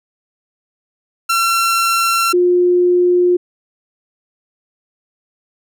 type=tone pair in turn; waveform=sawtooth / sine; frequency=1357 / 356.2 Hz; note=E6 / F4; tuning=+50 / +34 cents; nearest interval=octave + major seventh; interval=2316 cents; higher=first; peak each=-9 / -9 dBFS; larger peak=neither; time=1.29-2.33 / 2.33-3.37 s; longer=neither; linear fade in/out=10 ms; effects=none